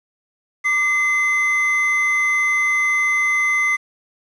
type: tone pair together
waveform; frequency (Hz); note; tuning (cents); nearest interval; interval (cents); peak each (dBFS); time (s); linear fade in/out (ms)
triangle; 1174.7 / 2053; D6 / C7; 0 / -33; minor seventh; 967; -24 / -14; 0.64-3.77; 20
effects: resampled to 22050 Hz + 8-bit